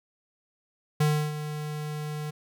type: tone with ADSR envelope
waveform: square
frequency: 150.8 Hz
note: D3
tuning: 46 cents sharp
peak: -20 dBFS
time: 1-2.31 s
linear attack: 8 ms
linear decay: 310 ms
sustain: -12 dB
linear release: 13 ms
effects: none